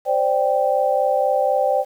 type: chord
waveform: sine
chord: C suspended second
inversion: none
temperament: equal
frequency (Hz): 523.3 / 587.3 / 784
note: C5 / D5 / G5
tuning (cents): 0 / 0 / 0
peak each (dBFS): -20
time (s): 0.05-1.85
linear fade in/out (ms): 50
effects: 8-bit

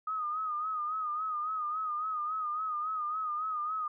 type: tone with vibrato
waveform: sine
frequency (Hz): 1244.5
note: D#6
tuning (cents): 0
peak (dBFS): -31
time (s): 0.07-3.88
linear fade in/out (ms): 5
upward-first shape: sine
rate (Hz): 3.6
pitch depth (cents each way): 65
effects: none

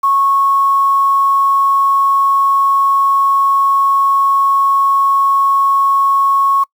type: tone with quantisation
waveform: sine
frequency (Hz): 1100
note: C#6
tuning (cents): -14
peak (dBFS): -9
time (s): 0.03-6.64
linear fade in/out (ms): 10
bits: 6
effects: noise-tail reverb RT60 0.1 s tail -24 dB re dry

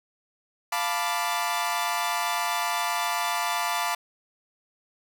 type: chord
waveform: sawtooth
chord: B half-diminished seventh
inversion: second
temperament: equal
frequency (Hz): 698.5 / 880 / 987.8 / 1174.7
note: F5 / A5 / B5 / D6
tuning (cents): 0 / 0 / 0 / 0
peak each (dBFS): -27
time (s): 0.72-3.95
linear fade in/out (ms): 5
effects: none

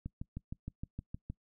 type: click train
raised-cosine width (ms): 5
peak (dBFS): -27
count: 9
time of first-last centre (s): 0.06-1.3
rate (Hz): 6.45
effects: noise-tail reverb RT60 0.1 s tail -23 dB re dry

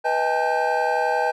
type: tone cluster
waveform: triangle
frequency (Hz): 491.2 / 632 / 808 / 879 / 1556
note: B4 / D#5 / G#5 / A5 / G6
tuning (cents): -9 / +27 / -48 / -2 / -13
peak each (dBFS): -24 / -24 / -21 / -25 / -26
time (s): 0.04-1.32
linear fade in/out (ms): 20
effects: none

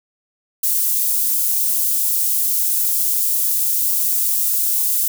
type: high-pass noise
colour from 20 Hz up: white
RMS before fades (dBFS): -18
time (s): 0.63-5.08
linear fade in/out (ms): 5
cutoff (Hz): 9900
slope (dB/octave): 12
effects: none

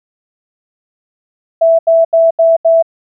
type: tone bursts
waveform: sine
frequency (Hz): 659.3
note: E5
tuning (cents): 0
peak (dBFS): -5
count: 5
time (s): 1.61-2.826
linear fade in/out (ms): 10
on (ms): 180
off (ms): 79
effects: none

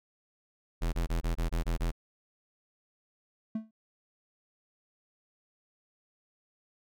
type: tone bursts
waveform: square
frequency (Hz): 42.09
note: E1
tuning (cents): +37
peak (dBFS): -28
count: 8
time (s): 0.81-1.917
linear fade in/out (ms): 20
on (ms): 120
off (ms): 21
type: tone with exponential decay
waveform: triangle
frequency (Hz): 220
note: A3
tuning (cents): 0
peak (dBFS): -25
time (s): 3.55-3.71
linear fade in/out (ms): 5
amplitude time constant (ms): 33
effects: none

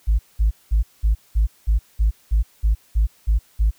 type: tone bursts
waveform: sine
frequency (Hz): 53.4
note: G#1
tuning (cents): +49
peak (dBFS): -12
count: 12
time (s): 0.07-3.71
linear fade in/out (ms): 20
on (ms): 120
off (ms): 200
effects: tanh soft clip ceiling -10 dBFS + white hiss -56 dBFS RMS until 3.78 s

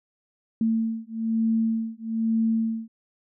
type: beating tone pair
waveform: sine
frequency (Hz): 224.2 / 225.3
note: A3 / A3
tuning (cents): +33 / +41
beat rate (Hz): 1.1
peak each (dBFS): -25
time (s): 0.61-2.88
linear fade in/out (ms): 2
effects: none

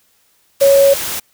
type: tone in noise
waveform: sine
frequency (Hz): 554.4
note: C#5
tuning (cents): 0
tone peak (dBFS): -6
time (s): 0.61-0.94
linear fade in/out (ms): 10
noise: white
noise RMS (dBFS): -22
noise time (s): 0.6-1.2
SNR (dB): +13
effects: white hiss -57 dBFS RMS until 1.33 s

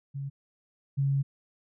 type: tone pair in turn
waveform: sine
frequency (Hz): 138.7 / 138.2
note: C#3 / C#3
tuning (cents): +1 / -5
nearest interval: unison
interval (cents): 6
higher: first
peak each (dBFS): -32 / -23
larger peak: second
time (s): 0.14-0.3 / 0.97-1.23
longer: second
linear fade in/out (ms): 20
effects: none

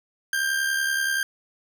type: tone with amplitude modulation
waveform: 40% pulse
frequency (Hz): 1587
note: G6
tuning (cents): +21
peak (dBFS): -19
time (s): 0.33-1.23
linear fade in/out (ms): 2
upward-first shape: sine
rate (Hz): 70.5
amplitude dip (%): 50
effects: none

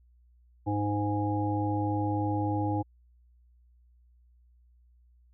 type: harmonic tone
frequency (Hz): 103.3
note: G#2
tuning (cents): -9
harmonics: 1 / 3 / 5 / 7 / 8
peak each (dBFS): -30 / -30 / -38 / -43 / -33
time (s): 0.66-2.83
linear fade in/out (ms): 20
effects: added 60 Hz sine -58 dBFS peak until 5.33 s

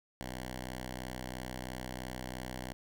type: tone with notch filter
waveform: 5% pulse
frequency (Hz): 63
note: B1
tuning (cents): +35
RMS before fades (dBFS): -42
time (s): 0.21-2.73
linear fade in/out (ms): 0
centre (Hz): 420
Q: 1.7
effects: none

